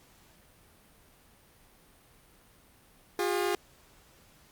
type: tone pair together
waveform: sawtooth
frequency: 355.4 / 406 Hz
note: F4 / G#4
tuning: +30 / -39 cents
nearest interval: major second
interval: 231 cents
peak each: -26 dBFS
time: 3.19-3.55 s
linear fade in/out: 2 ms
effects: pink hiss -60 dBFS RMS until 4.51 s + Opus 48 kbps